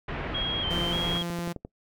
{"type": "low-pass noise", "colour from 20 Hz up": "pink", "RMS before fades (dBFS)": -33, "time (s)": [0.08, 1.18], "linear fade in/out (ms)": 5, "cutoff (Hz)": 2700, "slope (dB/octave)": 24}
{"type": "tone with vibrato", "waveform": "sine", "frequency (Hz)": 3200, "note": "G7", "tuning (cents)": 35, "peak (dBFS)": -28, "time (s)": [0.34, 1.23], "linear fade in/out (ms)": 10, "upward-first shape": "square", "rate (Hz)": 1.7, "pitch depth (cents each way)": 41}
{"type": "tone", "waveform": "sawtooth", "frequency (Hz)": 172.1, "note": "F3", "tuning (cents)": -25, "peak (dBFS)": -26, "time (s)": [0.7, 1.53], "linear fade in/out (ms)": 10}
{"type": "click train", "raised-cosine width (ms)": 2, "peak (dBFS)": -23, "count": 11, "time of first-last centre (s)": [0.78, 1.65], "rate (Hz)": 11.5}
{"effects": ["noise-tail reverb RT60 0.1 s tail -24 dB re dry"]}